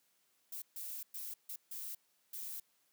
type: noise bursts at uneven times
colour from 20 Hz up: violet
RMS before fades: -44 dBFS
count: 6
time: 0.52-0.62 / 0.76-1.03 / 1.14-1.34 / 1.49-1.56 / 1.71-1.95 / 2.33-2.6 s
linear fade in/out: 5 ms
effects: white hiss -75 dBFS RMS until 2.92 s + high-pass 150 Hz 12 dB/octave